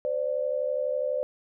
sine tone pair together, 515.2 / 587.3 Hz, C5 / D5, -27 / 0 cents, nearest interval major second, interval 227 cents, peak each -28 dBFS, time 0.05-1.23 s, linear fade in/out 0 ms, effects none

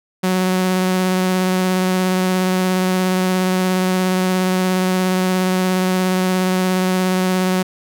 sawtooth tone with vibrato, 185 Hz, F#3, in tune, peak -11 dBFS, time 0.23-7.63 s, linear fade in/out 10 ms, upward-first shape triangle, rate 17 Hz, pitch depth 15 cents each way, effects none

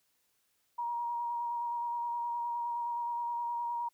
sine tone with vibrato, 948 Hz, A#5, 29 cents sharp, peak -32 dBFS, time 0.78-3.89 s, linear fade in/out 10 ms, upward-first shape square, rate 9.6 Hz, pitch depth 13 cents each way, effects white hiss -75 dBFS RMS until 3.93 s

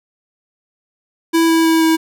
square tone with pitch steps, 329.6 / 327.3 / 325.1 / 322.8 Hz, E4 / E4 / E4 / E4, 0 / -12 / -24 / -36 cents, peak -11 dBFS, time 1.33-1.97 s, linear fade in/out 20 ms, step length 160 ms, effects none

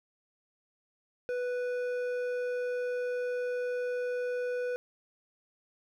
sine tone with hard clipping, 493.9 Hz, B4, in tune, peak -32 dBFS, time 1.29-4.76 s, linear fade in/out 0 ms, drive 8 dB, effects none

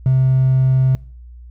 triangle tone with hard clipping, 130.81 Hz, C3, in tune, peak -11 dBFS, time 0.06-0.95 s, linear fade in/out 0 ms, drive 4 dB, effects noise-tail reverb RT60 0.5 s tail -24 dB re dry + added 60 Hz sine -35 dBFS peak until 1.5 s

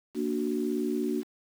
sine chord, Bb augmented, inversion none, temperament equal, 233.1 / 293.7 / 370 Hz, Bb3 / D4 / F#4, 0 / 0 / 0 cents, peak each -31 dBFS, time 0.14-1.24 s, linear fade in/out 50 ms, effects 8-bit

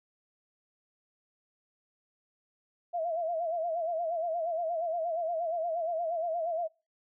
sine tone with vibrato, 668 Hz, E5, 23 cents sharp, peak -29 dBFS, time 2.93-6.68 s, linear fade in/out 20 ms, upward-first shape sine, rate 8.5 Hz, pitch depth 94 cents each way, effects noise-tail reverb RT60 0.3 s tail -25 dB re dry

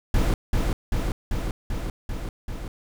brown noise with echo, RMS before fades -20 dBFS, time 0.14-0.34 s, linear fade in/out 2 ms, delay 390 ms, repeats 6, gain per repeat -2 dB, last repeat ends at 2.68 s, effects none

